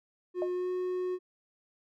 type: tone with pitch glide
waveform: triangle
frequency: 360.3 to 364.9 Hz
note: F#4 to F#4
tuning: -46 to -24 cents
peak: -28 dBFS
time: 0.34-1.19 s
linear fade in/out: 50 ms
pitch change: +22 cents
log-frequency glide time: 0.53-0.7 s
type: tone with exponential decay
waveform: sine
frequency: 620 Hz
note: D#5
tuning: 6 cents flat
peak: -26 dBFS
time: 0.42-0.51 s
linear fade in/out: 1 ms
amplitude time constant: 18 ms
effects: none